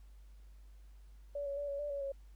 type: tone with pitch steps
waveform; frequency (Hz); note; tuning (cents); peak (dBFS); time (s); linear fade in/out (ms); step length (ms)
sine; 573 / 560 / 576 / 562 / 585 / 563 / 551; D5 / C#5 / D5 / C#5 / D5 / C#5 / C#5; -43 / +18 / -34 / +24 / -7 / +27 / -11; -36; 1.35-2.12; 5; 110
effects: added 50 Hz sine -53 dBFS peak until 2.35 s + pink hiss -73 dBFS RMS until 2.35 s